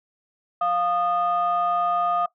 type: tone pair together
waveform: sine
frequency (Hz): 702 / 1230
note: F5 / D#6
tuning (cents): +9 / -20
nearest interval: minor seventh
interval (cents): 971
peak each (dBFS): -22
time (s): 0.61-2.26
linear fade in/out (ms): 5
effects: noise-tail reverb RT60 0.1 s tail -17 dB re dry + tanh soft clip ceiling -14 dBFS